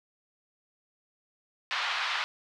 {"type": "band-pass noise", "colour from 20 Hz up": "pink", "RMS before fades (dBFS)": -31, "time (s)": [1.71, 2.24], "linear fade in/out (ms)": 0, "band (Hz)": [960, 4100], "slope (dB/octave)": 24, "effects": []}